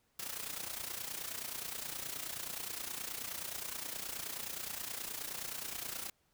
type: noise with amplitude modulation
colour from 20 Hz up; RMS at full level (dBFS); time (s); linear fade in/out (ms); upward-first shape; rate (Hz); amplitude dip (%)
white; -39; 0.19-6.1; 5; sine; 29.5; 70
effects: pink hiss -75 dBFS RMS until 6.33 s